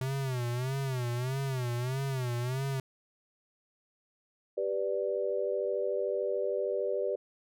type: tone with vibrato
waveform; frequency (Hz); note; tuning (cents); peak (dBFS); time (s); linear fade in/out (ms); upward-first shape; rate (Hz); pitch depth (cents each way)
square; 128.2; C3; -35; -31; 0.01-2.8; 2; sine; 1.6; 120
type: chord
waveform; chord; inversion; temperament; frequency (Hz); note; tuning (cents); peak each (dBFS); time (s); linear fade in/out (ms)
sine; G major; none; equal; 392 / 493.9 / 587.3; G4 / B4 / D5; 0 / 0 / 0; -33; 4.57-7.16; 10
effects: none